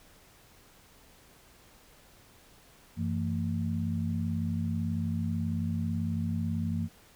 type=tone cluster; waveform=sine; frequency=94.9 / 167.5 / 225.7 Hz; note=F#2 / E3 / A3; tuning=+44 / +28 / +44 cents; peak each=-32 / -33 / -33 dBFS; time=2.96-6.89 s; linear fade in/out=50 ms; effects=pink hiss -58 dBFS RMS until 7.15 s